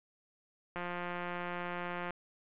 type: click train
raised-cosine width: 0.5 ms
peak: -24 dBFS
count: 238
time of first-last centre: 0.76-2.107 s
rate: 176 Hz
effects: resampled to 8000 Hz + 9-bit